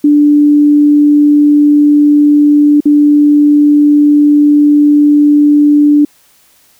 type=tone with dropouts; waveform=sine; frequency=293.7 Hz; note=D4; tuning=in tune; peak=-3 dBFS; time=0.04-6.05 s; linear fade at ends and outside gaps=5 ms; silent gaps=2.805-2.855 s; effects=white hiss -48 dBFS RMS until 6.79 s